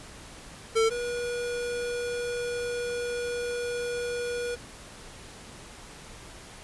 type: tone pair in turn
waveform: square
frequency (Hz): 448.5 / 482.5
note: A4 / B4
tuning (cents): +33 / -40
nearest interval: minor second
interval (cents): 127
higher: second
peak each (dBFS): -21 / -30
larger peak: first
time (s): 0.75-0.9 / 0.9-4.56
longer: second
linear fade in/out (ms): 20
effects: pink hiss -46 dBFS RMS until 6.63 s + resampled to 24000 Hz